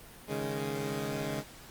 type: chord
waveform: 15% pulse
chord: C# suspended second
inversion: none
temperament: equal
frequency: 138.59 / 155.56 / 207.7 Hz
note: C#3 / D#3 / G#3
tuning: 0 / 0 / 0 cents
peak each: -30 / -33 / -31 dBFS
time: 0.27-1.44 s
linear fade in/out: 50 ms
effects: pink hiss -51 dBFS RMS until 1.7 s + Opus 32 kbps